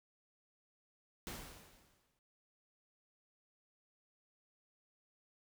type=noise with exponential decay; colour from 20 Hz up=pink; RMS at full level=-44 dBFS; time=1.27-2.19 s; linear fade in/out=0 ms; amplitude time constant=200 ms; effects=none